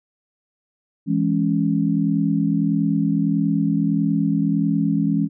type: chord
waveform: sine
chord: C# minor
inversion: first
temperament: just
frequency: 166.31 / 207.9 / 277.2 Hz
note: E3 / G#3 / C#4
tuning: +16 / +2 / 0 cents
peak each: -21 dBFS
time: 1.06-5.29 s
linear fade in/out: 50 ms
effects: none